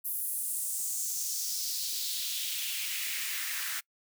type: noise with high-pass filter sweep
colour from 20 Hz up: white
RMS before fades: -34 dBFS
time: 0.04-3.81 s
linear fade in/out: 20 ms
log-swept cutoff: 12000 to 1500 Hz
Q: 2.4
effects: noise-tail reverb RT60 0.1 s tail -25 dB re dry